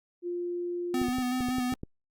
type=tone; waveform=sine; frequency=350.7 Hz; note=F4; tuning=7 cents sharp; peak=-30 dBFS; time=0.22-1.1 s; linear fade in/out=50 ms
type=tone with vibrato; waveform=square; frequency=251.7 Hz; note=B3; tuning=33 cents sharp; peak=-28 dBFS; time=0.94-1.74 s; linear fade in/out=2 ms; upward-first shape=square; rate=5.3 Hz; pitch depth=22 cents each way
type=clicks; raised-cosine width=3 ms; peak=-23 dBFS; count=8; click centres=1.016 / 1.086 / 1.185 / 1.407 / 1.487 / 1.584 / 1.725 / 1.834 s
effects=Opus 48 kbps